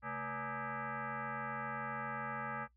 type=tone with frequency modulation; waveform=sine; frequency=221.2 Hz; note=A3; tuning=9 cents sharp; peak=-38 dBFS; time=0.02-2.68 s; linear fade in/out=50 ms; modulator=355 Hz; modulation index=4.6; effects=noise-tail reverb RT60 0.1 s tail -17 dB re dry + added 60 Hz sine -68 dBFS peak until 2.76 s

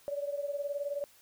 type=beating tone pair; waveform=sine; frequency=567 / 586 Hz; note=C#5 / D5; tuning=+39 / -4 cents; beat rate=19 Hz; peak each=-34 / -38 dBFS; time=0.08-1.04 s; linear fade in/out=0 ms; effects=white hiss -61 dBFS RMS until 1.21 s

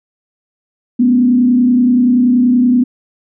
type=tone with frequency modulation; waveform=sine; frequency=246.9 Hz; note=B3; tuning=in tune; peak=-7 dBFS; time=0.99-2.84 s; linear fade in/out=10 ms; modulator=30.5 Hz; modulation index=0.56; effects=none

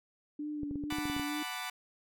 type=tone with vibrato; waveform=sine; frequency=293.7 Hz; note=D4; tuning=in tune; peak=-35 dBFS; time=0.39-1.43 s; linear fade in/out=5 ms; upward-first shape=sine; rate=2.2 Hz; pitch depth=38 cents each way
type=clicks; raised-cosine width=3 ms; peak=-28 dBFS; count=10; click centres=0.633 / 0.711 / 0.757 / 0.838 / 0.925 / 0.985 / 1.055 / 1.099 / 1.165 / 1.197 s
type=chord; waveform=15% pulse; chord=B minor seventh; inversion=second; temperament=equal; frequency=740 / 880 / 987.8 / 1174.7 Hz; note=F#5 / A5 / B5 / D6; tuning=0 / 0 / 0 / 0 cents; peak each=-35 / -39 / -36 / -36 dBFS; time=0.9-1.7 s; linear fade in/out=5 ms
effects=none

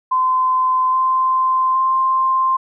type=tone with pitch steps; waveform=sine; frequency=1029 / 1039.2 / 1049.4 Hz; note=C6 / C6 / C6; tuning=-29 / -12 / +5 cents; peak=-13 dBFS; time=0.11-2.57 s; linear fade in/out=10 ms; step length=820 ms; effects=none

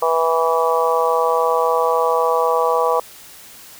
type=harmonic tone; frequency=163.7 Hz; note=E3; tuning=12 cents flat; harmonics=3 / 4 / 5 / 6 / 7; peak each=-18 / -22 / -23 / -21 / -21 dBFS; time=0.02-3 s; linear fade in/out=5 ms; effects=white hiss -41 dBFS RMS until 3.79 s

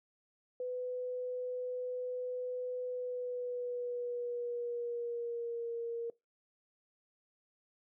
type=tone with pitch glide; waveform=sine; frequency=500 to 466.5 Hz; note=B4 to A#4; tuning=+21 to +1 cents; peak=-35 dBFS; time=0.6-6.1 s; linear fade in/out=2 ms; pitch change=-120 cents; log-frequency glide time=2.85-5.72 s; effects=noise-tail reverb RT60 0.2 s tail -22 dB re dry

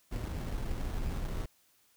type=noise with sample-and-hold; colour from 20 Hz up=brown; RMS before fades=-35 dBFS; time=0.11-1.46 s; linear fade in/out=5 ms; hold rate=2450 Hz; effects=white hiss -68 dBFS RMS until 1.96 s

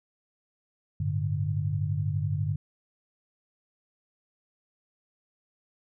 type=chord; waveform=sine; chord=G suspended second; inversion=none; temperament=equal; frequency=98 / 110 / 146.83 Hz; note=G2 / A2 / D3; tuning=0 / 0 / 0 cents; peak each=-29 / -33 / -29 dBFS; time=1-2.56 s; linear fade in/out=5 ms; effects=none

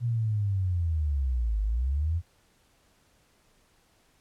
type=linear two-way sweep; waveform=sine; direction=down then up; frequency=121.4 to 49.89 to 87.6 Hz; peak=-24 dBFS; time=0-2.22 s; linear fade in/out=50 ms; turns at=1.62 s; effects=pink hiss -65 dBFS RMS until 4.2 s + low-pass 12000 Hz 12 dB/octave

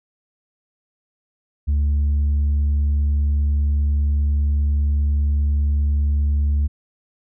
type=tone with tanh clipping; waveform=sine; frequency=72.5 Hz; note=D2; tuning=22 cents flat; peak=-16 dBFS; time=1.67-6.68 s; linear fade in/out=20 ms; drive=2 dB; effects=none

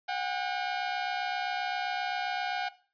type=tone pair together; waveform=sawtooth; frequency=729.4 / 797 Hz; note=F#5 / G5; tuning=-25 / +28 cents; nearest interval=major second; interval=153 cents; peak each=-29 / -30 dBFS; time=0.08-2.69 s; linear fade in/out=10 ms; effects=noise-tail reverb RT60 0.4 s tail -17 dB re dry + resampled to 11025 Hz

